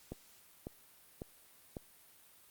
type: click train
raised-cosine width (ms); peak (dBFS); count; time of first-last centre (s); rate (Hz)
2; -28; 4; 0.12-1.768; 1.82
effects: white hiss -62 dBFS RMS until 2.5 s + Opus 48 kbps